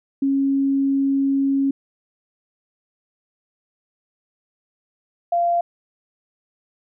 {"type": "tone pair in turn", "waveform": "sine", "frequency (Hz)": [274.1, 690.7], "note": ["C#4", "F5"], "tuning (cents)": [-19, -19], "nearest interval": "octave + major third", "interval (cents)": 1600, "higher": "second", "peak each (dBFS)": -16, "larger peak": "neither", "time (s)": [[0.22, 1.71], [5.32, 5.61]], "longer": "first", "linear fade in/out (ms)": 5, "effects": []}